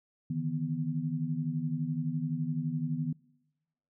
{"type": "tone cluster", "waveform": "sine", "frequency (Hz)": [148.7, 160.5, 246.2], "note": ["D3", "E3", "B3"], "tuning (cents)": [22, -46, -5], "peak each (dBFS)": [-35, -33, -35], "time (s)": [0.3, 3.13], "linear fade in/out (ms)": 5, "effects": ["noise-tail reverb RT60 1.0 s tail -24 dB re dry"]}